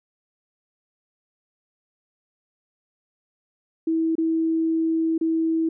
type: tone with dropouts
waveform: sine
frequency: 324.6 Hz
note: E4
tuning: 27 cents flat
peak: -19 dBFS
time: 3.87-5.69 s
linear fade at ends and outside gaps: 5 ms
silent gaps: 4.154-4.181 / 5.18-5.211 s
effects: none